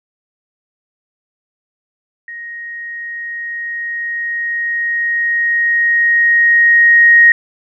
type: tone with level ramp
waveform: sine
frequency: 1874 Hz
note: A#6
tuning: 9 cents sharp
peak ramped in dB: -26 to -3 dBFS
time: 2.28-7.32 s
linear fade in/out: 2 ms
effects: none